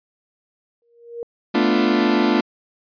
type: tone with exponential growth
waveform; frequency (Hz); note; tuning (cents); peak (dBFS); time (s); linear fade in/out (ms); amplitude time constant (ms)
sine; 470; A#4; +14; -24; 0.82-1.23; 1; 87
type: chord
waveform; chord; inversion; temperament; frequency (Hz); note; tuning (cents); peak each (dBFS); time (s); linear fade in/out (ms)
40% pulse; B half-diminished seventh; third; equal; 220 / 246.9 / 293.7 / 349.2; A3 / B3 / D4 / F4; 0 / 0 / 0 / 0; -20; 1.54-2.41; 10
effects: resampled to 11025 Hz